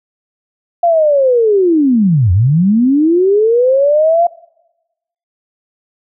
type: linear two-way sweep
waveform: sine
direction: down then up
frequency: 700 to 84.5 to 700 Hz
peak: -7 dBFS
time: 0.83-4.27 s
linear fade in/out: 5 ms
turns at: 2.32 s
effects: noise-tail reverb RT60 1.0 s tail -24 dB re dry